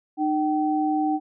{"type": "tone pair together", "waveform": "sine", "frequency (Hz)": [305.2, 768], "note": ["D#4", "G5"], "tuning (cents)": [-33, -36], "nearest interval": "octave + major third", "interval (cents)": 1597, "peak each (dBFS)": [-22, -24], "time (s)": [0.17, 1.2], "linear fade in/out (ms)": 50, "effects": []}